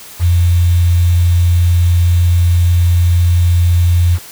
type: tone with quantisation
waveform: sine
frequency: 86.9 Hz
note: F2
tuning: 8 cents flat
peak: -7 dBFS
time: 0.19-4.19 s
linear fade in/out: 50 ms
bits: 5
effects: white hiss -34 dBFS RMS until 4.31 s